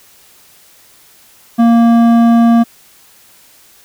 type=tone with hard clipping; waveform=sine; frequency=232.6 Hz; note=A#3; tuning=4 cents flat; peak=-7 dBFS; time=1.58-2.64 s; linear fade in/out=20 ms; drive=10 dB; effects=white hiss -45 dBFS RMS until 3.84 s